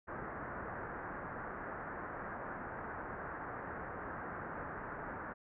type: low-pass noise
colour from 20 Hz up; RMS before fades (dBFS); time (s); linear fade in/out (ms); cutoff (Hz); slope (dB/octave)
white; -44; 0.07-5.34; 20; 1700; 48
effects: none